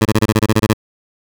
15% pulse tone bursts, 109.1 Hz, A2, 14 cents flat, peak -3 dBFS, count 11, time 0.01-0.735 s, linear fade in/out 10 ms, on 45 ms, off 23 ms, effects none

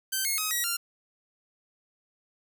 5% pulse tone with pitch steps, 1550 / 2162 / 1265 / 1917 / 1390 Hz, G6 / C#7 / D#6 / A#6 / F6, -20 / -44 / +28 / +48 / -9 cents, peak -16 dBFS, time 0.12-0.77 s, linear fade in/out 10 ms, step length 130 ms, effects none

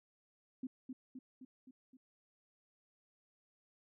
sine tone with echo, 257.8 Hz, C4, 26 cents flat, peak -38 dBFS, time 0.63-0.67 s, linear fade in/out 5 ms, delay 260 ms, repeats 5, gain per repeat -4 dB, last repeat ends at 1.97 s, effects none

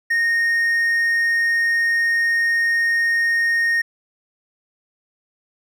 triangle tone, 1852 Hz, A#6, 12 cents flat, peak -14 dBFS, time 0.1-3.82 s, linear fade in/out 10 ms, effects none

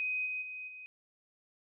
sine tone with level steps, 2510 Hz, D#7, 15 cents sharp, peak -31 / -34 / -40 / -45 dBFS, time 0-0.86 s, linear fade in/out 0 ms, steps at 0.25 / 0.41 / 0.67 s, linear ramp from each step 20 ms, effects none

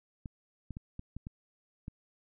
clicks, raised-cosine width 5 ms, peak -28 dBFS, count 7, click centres 0.258 / 0.707 / 0.769 / 0.994 / 1.166 / 1.269 / 1.881 s, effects none

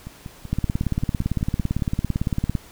two click trains, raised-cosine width 5 ms, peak -21 / -9 dBFS, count 10 / 37, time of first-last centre 0.07-1.794 / 0.53-2.552 s, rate 5.22 / 17.8 Hz, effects pink hiss -47 dBFS RMS until 2.71 s

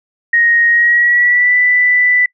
sine tone with pitch glide, 1872 to 1983.3 Hz, A#6 to B6, +7 to +7 cents, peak -8 dBFS, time 0.33-2.26 s, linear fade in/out 5 ms, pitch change +100 cents, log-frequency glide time 0.68-1.56 s, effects noise-tail reverb RT60 0.1 s tail -24 dB re dry

